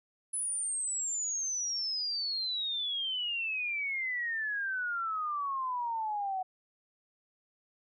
sine exponential sweep, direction down, 10180 to 740 Hz, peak -31 dBFS, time 0.33-6.43 s, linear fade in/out 10 ms, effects none

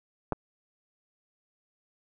clicks, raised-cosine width 1 ms, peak -13 / -28 dBFS, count 2, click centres 0.323 / 0.33 s, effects none

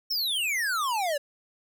square exponential sweep, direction down, 5510 to 554.4 Hz, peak -26 dBFS, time 0.1-1.18 s, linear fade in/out 10 ms, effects none

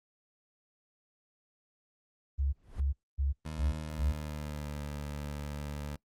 sine tone bursts, 69 Hz, C#2, 7 cents flat, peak -27 dBFS, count 5, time 2.38-4.13 s, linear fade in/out 20 ms, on 150 ms, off 250 ms
brown noise with exponential growth, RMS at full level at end -40 dBFS, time 2.5-2.8 s, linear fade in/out 1 ms, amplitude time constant 64 ms
20% pulse tone with pitch glide, 77.78 to 72.99 Hz, D#2 to D2, 0 to -10 cents, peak -32 dBFS, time 3.45-5.96 s, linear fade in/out 5 ms, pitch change -110 cents, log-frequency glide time 3.79-4.83 s
effects noise-tail reverb RT60 0.1 s tail -22 dB re dry + Opus 24 kbps

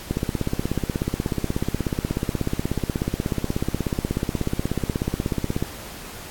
click train, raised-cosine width 3 ms, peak -9 dBFS, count 92, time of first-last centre 0.11-5.625 s, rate 16.5 Hz, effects pink hiss -38 dBFS RMS until 6.3 s + AAC 64 kbps

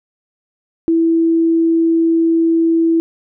sine tone, 329.6 Hz, E4, in tune, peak -10 dBFS, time 0.88-3 s, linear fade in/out 0 ms, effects none

